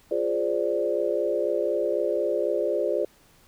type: chord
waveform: sine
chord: D half-diminished seventh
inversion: first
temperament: equal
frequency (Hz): 349.2 / 415.3 / 523.3 / 587.3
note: F4 / Ab4 / C5 / D5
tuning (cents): 0 / 0 / 0 / 0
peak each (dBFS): -29 / -28 / -28 / -27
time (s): 0.11-3.05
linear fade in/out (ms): 5
effects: pink hiss -58 dBFS RMS until 3.47 s